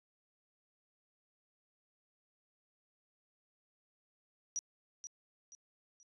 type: tone with echo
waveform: sine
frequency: 5810 Hz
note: F#8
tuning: 32 cents flat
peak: -34 dBFS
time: 4.56-4.59 s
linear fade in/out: 0 ms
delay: 480 ms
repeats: 3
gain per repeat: -9 dB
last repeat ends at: 6.03 s
effects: resampled to 24000 Hz